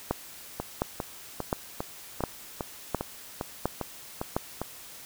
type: two click trains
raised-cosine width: 1 ms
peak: -11 / -16 dBFS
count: 7 / 11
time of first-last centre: 0.11-4.365 / 0.6-4.616 s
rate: 1.41 / 2.49 Hz
effects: white hiss -46 dBFS RMS until 5.05 s